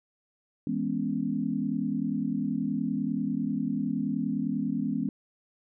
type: chord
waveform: sine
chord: C# minor seventh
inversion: first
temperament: equal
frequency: 164.81 / 207.7 / 246.9 / 277.2 Hz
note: E3 / G#3 / B3 / C#4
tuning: 0 / 0 / 0 / 0 cents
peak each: -35 / -31 / -31 / -32 dBFS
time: 0.67-5.09 s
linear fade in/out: 2 ms
effects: none